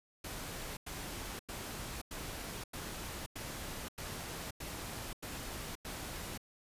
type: noise bursts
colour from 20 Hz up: pink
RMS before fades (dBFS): -43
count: 10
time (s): 0.24-6.377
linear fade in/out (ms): 5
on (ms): 530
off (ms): 93
effects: resampled to 32000 Hz